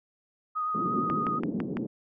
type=tone with vibrato; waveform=sine; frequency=1244.5 Hz; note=D#6; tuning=in tune; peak=-27 dBFS; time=0.55-1.4 s; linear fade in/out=20 ms; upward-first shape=triangle; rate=8.6 Hz; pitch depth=26 cents each way
type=band-pass noise; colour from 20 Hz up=pink; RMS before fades=-32 dBFS; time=0.74-1.87 s; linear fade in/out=10 ms; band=180 to 340 Hz; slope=24 dB/octave
type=click train; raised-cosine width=0.5 ms; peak=-19 dBFS; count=5; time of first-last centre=1.1-1.77 s; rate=5.97 Hz
effects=none